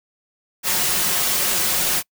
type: noise with comb filter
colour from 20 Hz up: white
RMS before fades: -20 dBFS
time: 0.63-2.03 s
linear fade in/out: 50 ms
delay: 5.5 ms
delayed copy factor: +0.6
effects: noise-tail reverb RT60 0.1 s tail -26 dB re dry